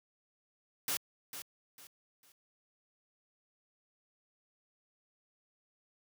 white noise with echo, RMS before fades -34 dBFS, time 0.88-0.97 s, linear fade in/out 2 ms, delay 450 ms, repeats 3, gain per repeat -10 dB, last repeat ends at 2.32 s, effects high-pass 100 Hz 12 dB/octave

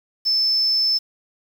sine tone, 5270 Hz, E8, 1 cent flat, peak -16 dBFS, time 0.25-0.99 s, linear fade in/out 20 ms, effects 7-bit

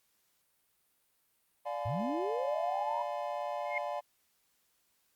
triangle chord, D diminished seventh, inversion none, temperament just, 587.3 / 704.8 / 845.8 / 1014.9 Hz, D5 / F5 / Ab5 / Cb6, 0 / +16 / +31 / +47 cents, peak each -36 / -37 / -39 / -41 dBFS, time 1.65-4.01 s, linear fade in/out 20 ms
sine linear sweep, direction up, 90 to 981 Hz, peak -33 dBFS, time 1.85-3.03 s, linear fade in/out 10 ms
sine tone with exponential growth, 2133 Hz, C7, 33 cents sharp, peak -29 dBFS, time 3.59-3.78 s, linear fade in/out 2 ms, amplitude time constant 40 ms
effects white hiss -74 dBFS RMS until 5.15 s + Opus 48 kbps

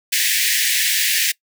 pink high-pass noise, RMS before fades -18 dBFS, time 0.12-1.32 s, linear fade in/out 10 ms, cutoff 1700 Hz, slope 96 dB/octave, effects noise-tail reverb RT60 0.1 s tail -22 dB re dry

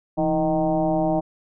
sine tone with frequency modulation, 471.5 Hz, A#4, 20 cents sharp, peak -18 dBFS, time 0.17-1.21 s, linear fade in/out 20 ms, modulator 151 Hz, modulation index 2.2, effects none

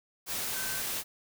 sine tone in noise, 1538 Hz, G6, 33 cents flat, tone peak -40 dBFS, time 0.52-0.83 s, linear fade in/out 50 ms, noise white, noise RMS -34 dBFS, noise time 0.26-1.04 s, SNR -9 dB, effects none

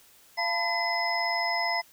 sine tone cluster, 688 / 888 / 986 / 2027 / 5140 Hz, F5 / A5 / B5 / B6 / E8, -26 / +16 / -3 / +45 / -45 cents, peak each -31 / -33 / -35 / -29 / -32 dBFS, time 0.37-1.82 s, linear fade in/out 20 ms, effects white hiss -57 dBFS RMS until 1.92 s

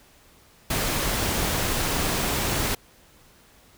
pink noise, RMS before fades -25 dBFS, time 0.7-2.75 s, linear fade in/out 5 ms, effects pink hiss -55 dBFS RMS until 3.77 s

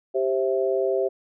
sine chord, C major, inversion second, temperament equal with one note detuned, 392 / 529.9 / 659.3 Hz, G4 / C5 / E5, 0 / +22 / 0 cents, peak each -23 / -25 / -27 dBFS, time 0.14-1.09 s, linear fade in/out 20 ms, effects none

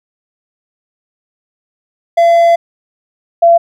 triangle / sine tone pair in turn, 679 / 679 Hz, F5 / F5, -49 / -49 cents, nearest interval unison, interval 0 cents, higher neither, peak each -3 dBFS, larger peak neither, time 2.17-2.56 / 3.42-3.58 s, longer first, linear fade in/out 10 ms, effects none

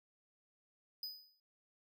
square tone with exponential decay, 4988 Hz, D#8, 3 cents sharp, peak -39 dBFS, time 1.03-1.4 s, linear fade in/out 2 ms, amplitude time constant 80 ms, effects none

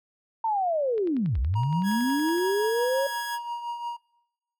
sine linear two-way sweep, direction down then up, 919 to 55.2 to 559 Hz, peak -22 dBFS, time 0.44-3.07 s, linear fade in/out 5 ms, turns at 1.39 s
click train, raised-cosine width 0.3 ms, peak -30 dBFS, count 16, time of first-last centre 0.98-2.382 s, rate 10.7 Hz
triangle tone with tremolo, 948 Hz, A#5, 29 cents sharp, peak -25 dBFS, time 1.55-3.97 s, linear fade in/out 10 ms, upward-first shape triangle, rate 5.7 Hz, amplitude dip 60%
sawtooth tone, 1663 Hz, G#6, 2 cents sharp, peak -28 dBFS, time 1.83-3.39 s, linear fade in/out 50 ms
effects noise-tail reverb RT60 0.9 s tail -23 dB re dry + MP3 96 kbps

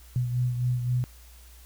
sine beating tone pair, 123.47 / 127.27 Hz, B2 / C3, 0 / -48 cents, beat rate 3.8 Hz, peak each -24 / -33 dBFS, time 0.16-1.04 s, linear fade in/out 0 ms, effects added 60 Hz sine -48 dBFS peak until 1.65 s + white hiss -55 dBFS RMS until 1.65 s

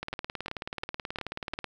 two click trains, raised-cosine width 0.3 ms, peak -18 / -18 dBFS, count 31 / 5, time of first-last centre 0.03-1.643 / 0.13-1.538 s, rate 18.6 / 2.84 Hz, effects 9-bit

